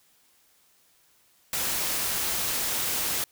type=noise; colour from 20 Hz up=white; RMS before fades=-28 dBFS; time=1.53-3.24 s; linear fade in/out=2 ms; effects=white hiss -63 dBFS RMS until 3.31 s